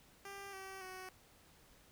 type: tone with pitch steps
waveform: 10% pulse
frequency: 396.5 / 384.3 / 372.5 Hz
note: G4 / G4 / F#4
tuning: +20 / -34 / +12 cents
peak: -39 dBFS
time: 0.25-1.09 s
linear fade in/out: 2 ms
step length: 280 ms
effects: pink hiss -65 dBFS RMS until 1.91 s